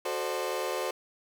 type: chord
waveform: 30% pulse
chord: D dominant seventh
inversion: first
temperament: equal with one note detuned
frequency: 370 / 440 / 523.3 / 602.1 Hz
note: F#4 / A4 / C5 / D5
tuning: 0 / 0 / 0 / +43 cents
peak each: -33 / -34 / -31 / -35 dBFS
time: 0.05-0.91 s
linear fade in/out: 5 ms
effects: none